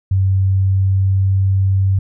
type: tone with pitch glide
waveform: sine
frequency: 95.7 to 96.37 Hz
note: G2 to G2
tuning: -41 to -29 cents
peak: -11 dBFS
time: 0.11-1.99 s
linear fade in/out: 5 ms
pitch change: +12 cents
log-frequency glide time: 0.31-1.35 s
effects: none